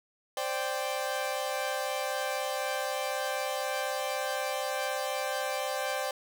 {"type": "chord", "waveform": "sawtooth", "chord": "C suspended second", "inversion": "none", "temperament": "equal", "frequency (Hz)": [523.3, 587.3, 784], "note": ["C5", "D5", "G5"], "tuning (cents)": [0, 0, 0], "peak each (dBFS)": -31, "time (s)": [0.37, 6.11], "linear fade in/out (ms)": 2, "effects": []}